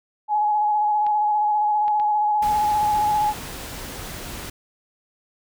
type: tone with vibrato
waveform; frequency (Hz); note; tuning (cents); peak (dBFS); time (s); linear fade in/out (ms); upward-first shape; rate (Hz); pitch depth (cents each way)
sine; 842; G#5; +24; -17; 0.28-3.34; 50; square; 15; 18
type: clicks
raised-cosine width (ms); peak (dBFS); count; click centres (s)
0.3; -23; 3; 1.066 / 1.881 / 1.999
type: noise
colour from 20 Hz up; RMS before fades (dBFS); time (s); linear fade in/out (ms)
pink; -34; 2.42-4.5; 5
effects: none